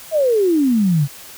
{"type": "exponential sweep", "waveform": "sine", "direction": "down", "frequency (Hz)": [659.3, 133.9], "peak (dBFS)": -12, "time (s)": [0.11, 1.08], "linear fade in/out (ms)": 50, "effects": ["white hiss -38 dBFS RMS until 1.37 s"]}